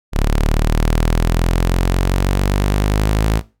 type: exponential sweep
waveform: sawtooth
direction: up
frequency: 35.8 to 54.6 Hz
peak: -9 dBFS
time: 0.12-3.42 s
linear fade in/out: 50 ms
effects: noise-tail reverb RT60 0.3 s tail -20 dB re dry